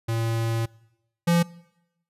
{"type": "tone pair in turn", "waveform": "square", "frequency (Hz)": [114.2, 171.11], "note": ["A#2", "F3"], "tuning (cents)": [-35, -35], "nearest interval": "perfect fifth", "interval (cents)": 700, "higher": "second", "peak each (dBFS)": [-24, -18], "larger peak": "second", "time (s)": [[0.08, 0.66], [1.27, 1.43]], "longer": "first", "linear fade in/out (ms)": 10, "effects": ["noise-tail reverb RT60 0.9 s tail -23 dB re dry", "resampled to 32000 Hz"]}